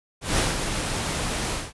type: noise with ADSR envelope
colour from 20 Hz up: pink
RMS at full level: -21 dBFS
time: 0.21-1.73 s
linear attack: 170 ms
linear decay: 160 ms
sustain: -6 dB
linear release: 200 ms
effects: resampled to 24000 Hz

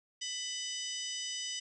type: harmonic tone with a mistuned harmonic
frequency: 995 Hz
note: B5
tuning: 13 cents sharp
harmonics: 2 / 3 / 4 / 5 / 6 / 7 / 8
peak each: -48 / -40 / -49 / -43 / -42 / -52 / -48 dBFS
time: 0.21-1.6 s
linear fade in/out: 10 ms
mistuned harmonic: 4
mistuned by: -130 cents
effects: none

